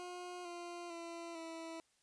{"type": "tone with pitch steps", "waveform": "20% pulse", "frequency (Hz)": [357.5, 347.3, 337.4, 327.8], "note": ["F4", "F4", "E4", "E4"], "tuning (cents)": [41, -10, 40, -10], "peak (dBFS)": -40, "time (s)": [0, 1.8], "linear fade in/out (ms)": 0, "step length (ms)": 450, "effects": ["white hiss -75 dBFS RMS until 2.02 s", "resampled to 22050 Hz"]}